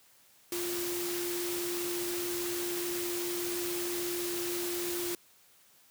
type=tone in noise; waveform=sine; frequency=350 Hz; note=F4; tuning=4 cents sharp; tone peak=-34 dBFS; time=0.52-5.15 s; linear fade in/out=2 ms; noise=white; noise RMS=-37 dBFS; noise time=0.52-5.15 s; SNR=0 dB; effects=white hiss -62 dBFS RMS until 5.9 s + high-pass 60 Hz 12 dB/octave